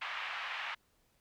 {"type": "band-pass noise", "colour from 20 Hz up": "white", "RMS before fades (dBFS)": -40, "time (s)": [0.01, 0.75], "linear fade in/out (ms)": 10, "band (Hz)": [840, 2700], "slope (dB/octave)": 24, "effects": ["pink hiss -73 dBFS RMS until 1.2 s"]}